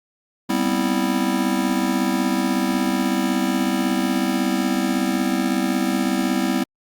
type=chord; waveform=square; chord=C major seventh; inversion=second; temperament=just; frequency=196.22 / 245.3 / 261.6 / 327 Hz; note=G3 / B3 / C4 / E4; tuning=+2 / -12 / 0 / -14 cents; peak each=-25 dBFS; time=0.49-6.64 s; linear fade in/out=10 ms; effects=Opus 48 kbps